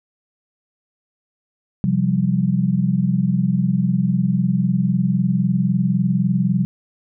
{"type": "chord", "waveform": "sine", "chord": "C suspended fourth", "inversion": "none", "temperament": "equal with one note detuned", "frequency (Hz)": [130.81, 174.61, 194.53], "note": ["C3", "F3", "G3"], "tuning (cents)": [0, 0, -13], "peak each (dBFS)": [-21, -19, -19], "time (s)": [1.84, 6.65], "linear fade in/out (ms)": 0, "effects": []}